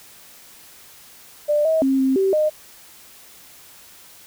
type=tone with pitch steps; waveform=sine; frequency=593 / 640 / 268.1 / 265 / 386 / 613 Hz; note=D5 / D#5 / C4 / C4 / G4 / D#5; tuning=+17 / +49 / +42 / +22 / -27 / -26 cents; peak=-15 dBFS; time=1.48-2.5 s; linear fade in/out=20 ms; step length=170 ms; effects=white hiss -46 dBFS RMS until 4.26 s